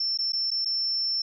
sine tone with dropouts, 5370 Hz, E8, 31 cents sharp, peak -24 dBFS, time 0-1.22 s, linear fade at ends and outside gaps 5 ms, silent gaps 0.175-0.187 / 0.322-0.331 / 0.506-0.513 / 0.649-0.656 s, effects none

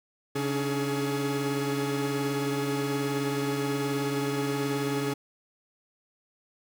45% pulse tone cluster, 138.1 / 280.3 / 299.1 / 423.2 Hz, C#3 / C#4 / D4 / G#4, -6 / +19 / +32 / +33 cents, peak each -33 / -31 / -38 / -31 dBFS, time 0.35-5.14 s, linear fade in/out 10 ms, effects none

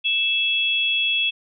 sine tone pair together, 2637 / 3343 Hz, E7 / G#7, 0 / +11 cents, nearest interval major third, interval 411 cents, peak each -21 dBFS, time 0.04-1.31 s, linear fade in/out 20 ms, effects none

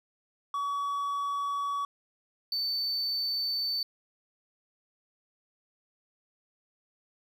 triangle tone pair in turn, 1133 / 4532 Hz, C#6 / C#8, +37 / +37 cents, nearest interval 2 octaves, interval 2400 cents, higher second, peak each -27 / -27 dBFS, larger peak neither, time 0.54-1.85 / 2.52-3.83 s, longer neither, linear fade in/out 2 ms, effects none

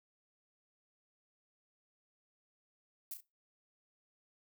violet noise with echo, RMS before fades -42 dBFS, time 3.11-3.14 s, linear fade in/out 2 ms, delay 33 ms, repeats 2, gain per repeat -7 dB, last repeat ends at 3.206 s, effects noise-tail reverb RT60 0.2 s tail -17 dB re dry

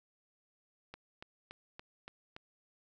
click train, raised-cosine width 0.3 ms, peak -30 dBFS, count 6, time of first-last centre 0.94-2.365 s, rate 3.51 Hz, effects none

